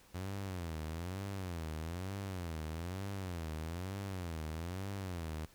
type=tone with vibrato; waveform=sawtooth; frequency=88 Hz; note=F2; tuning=14 cents sharp; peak=-35 dBFS; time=0.14-5.46 s; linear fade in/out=10 ms; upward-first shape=sine; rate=1.1 Hz; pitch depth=210 cents each way; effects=pink hiss -63 dBFS RMS until 5.54 s